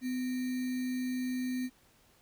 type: tone with sample-and-hold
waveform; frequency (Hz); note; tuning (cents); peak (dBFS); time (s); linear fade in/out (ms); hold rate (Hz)
sine; 253; B3; +42; -31; 0.01-1.7; 50; 2100
effects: pink hiss -65 dBFS RMS until 2.21 s